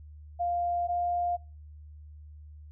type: tone pair in turn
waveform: sine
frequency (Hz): 698.5 / 702.4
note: F5 / F5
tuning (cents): 0 / +10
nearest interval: unison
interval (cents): 10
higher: second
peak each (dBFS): -26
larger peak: neither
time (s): 0.39-0.88 / 0.88-1.37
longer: neither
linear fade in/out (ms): 20
effects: noise-tail reverb RT60 0.4 s tail -26 dB re dry + added 75 Hz sine -45 dBFS peak until 2.71 s